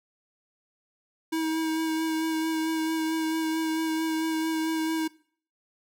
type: tone with vibrato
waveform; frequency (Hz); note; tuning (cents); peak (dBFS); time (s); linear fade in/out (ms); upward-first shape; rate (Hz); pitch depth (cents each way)
square; 320; D#4; +49; -26; 1.32-5.08; 10; sine; 4.5; 16
effects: noise-tail reverb RT60 0.5 s tail -21 dB re dry